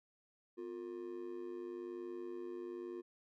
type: tone with amplitude modulation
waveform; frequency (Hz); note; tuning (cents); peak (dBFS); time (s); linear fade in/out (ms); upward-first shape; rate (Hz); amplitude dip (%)
triangle; 354.7; F4; +27; -37; 0.57-3.02; 20; sine; 101; 80
effects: none